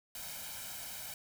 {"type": "noise with comb filter", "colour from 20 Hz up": "white", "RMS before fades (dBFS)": -44, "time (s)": [0.15, 1.14], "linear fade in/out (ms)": 2, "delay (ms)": 1.3, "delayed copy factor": 0.7, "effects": []}